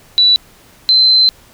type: tone pair in turn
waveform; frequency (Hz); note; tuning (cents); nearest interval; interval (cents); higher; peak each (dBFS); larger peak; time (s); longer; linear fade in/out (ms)
sine; 3951 / 4081; B7 / C8; 0 / -44; minor second; 56; second; -6; neither; 0.18-0.36 / 0.89-1.29; second; 0
effects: pink hiss -45 dBFS RMS until 1.53 s